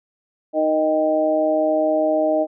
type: harmonic tone with a mistuned harmonic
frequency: 155.56 Hz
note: D#3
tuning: in tune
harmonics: 2 / 3 / 4 / 5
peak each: -22 / -29 / -17 / -27 dBFS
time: 0.53-2.47 s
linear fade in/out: 50 ms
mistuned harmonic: 5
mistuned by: +21 cents
effects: none